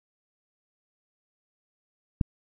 click, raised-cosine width 5 ms, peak -10 dBFS, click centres 2.212 s, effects none

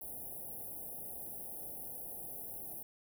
white band-stop noise, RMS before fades -45 dBFS, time 0.01-2.83 s, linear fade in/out 5 ms, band 840 to 10000 Hz, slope 96 dB/octave, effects none

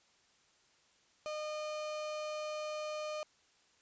35% pulse tone, 610 Hz, D#5, 34 cents flat, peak -36 dBFS, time 1.26-3.23 s, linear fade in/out 0 ms, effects white hiss -69 dBFS RMS until 3.81 s + resampled to 16000 Hz

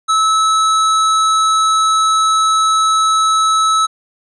square tone, 1300 Hz, E6, 24 cents flat, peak -11 dBFS, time 0.08-3.87 s, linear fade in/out 20 ms, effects resampled to 22050 Hz

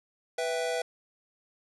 square chord, E minor, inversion second, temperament equal, 493.9 / 659.3 / 784 Hz, B4 / E5 / G5, 0 / 0 / 0 cents, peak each -32 / -33 / -38 dBFS, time 0.38-0.82 s, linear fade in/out 5 ms, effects resampled to 24000 Hz + 10-bit

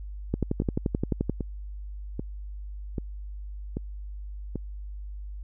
two click trains, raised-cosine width 3 ms, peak -12 / -17 dBFS, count 12 / 6, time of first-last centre 0.34-1.297 / 0.62-4.557 s, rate 11.5 / 1.27 Hz, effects added 50 Hz sine -35 dBFS peak until 5.43 s

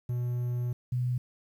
triangle / sine tone pair in turn, 122.3 / 124.29 Hz, B2 / B2, -16 / +11 cents, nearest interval unison, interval 27 cents, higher second, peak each -26 dBFS, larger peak neither, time 0.09-0.73 / 0.92-1.18 s, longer first, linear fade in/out 5 ms, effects 10-bit

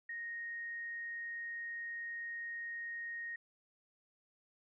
sine tone, 1864.7 Hz, A#6, in tune, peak -40 dBFS, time 0.09-3.36 s, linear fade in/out 5 ms, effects none

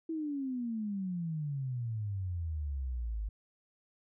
sine exponential sweep, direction down, 329.6 to 50.4 Hz, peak -33 dBFS, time 0.09-3.29 s, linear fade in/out 5 ms, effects none

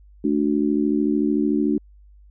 sine chord, D major, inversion second, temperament just, 220.2 / 293.7 / 367.1 Hz, A3 / D4 / F#4, +2 / 0 / -14 cents, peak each -22 / -20 / -25 dBFS, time 0.24-1.78 s, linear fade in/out 5 ms, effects added 50 Hz sine -46 dBFS peak until 2.3 s

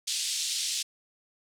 pink band-pass noise, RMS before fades -31 dBFS, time 0.07-0.83 s, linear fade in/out 10 ms, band 3300 to 8700 Hz, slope 24 dB/octave, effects none

